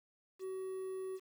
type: tone with quantisation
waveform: triangle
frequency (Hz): 378.1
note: F#4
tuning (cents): +38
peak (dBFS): -37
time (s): 0.39-1.2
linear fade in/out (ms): 50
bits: 10
effects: none